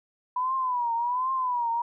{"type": "tone with vibrato", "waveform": "sine", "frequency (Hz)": 987.8, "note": "B5", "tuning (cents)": 0, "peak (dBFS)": -24, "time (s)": [0.36, 1.82], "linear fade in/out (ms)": 5, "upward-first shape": "triangle", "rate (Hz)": 1.3, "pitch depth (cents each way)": 130, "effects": []}